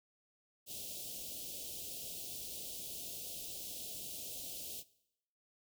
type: band-stop noise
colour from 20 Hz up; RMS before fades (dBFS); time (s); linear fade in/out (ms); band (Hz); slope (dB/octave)
white; -45; 0.66-4.84; 50; 700 to 2800; 48
effects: noise-tail reverb RT60 0.8 s tail -20 dB re dry